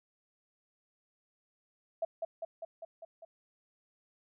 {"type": "tone with echo", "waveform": "sine", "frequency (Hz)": 659.3, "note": "E5", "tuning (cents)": 0, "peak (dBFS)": -29, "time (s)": [2.02, 2.05], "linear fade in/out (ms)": 5, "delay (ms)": 200, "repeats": 6, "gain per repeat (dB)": -3, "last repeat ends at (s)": 3.25, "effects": []}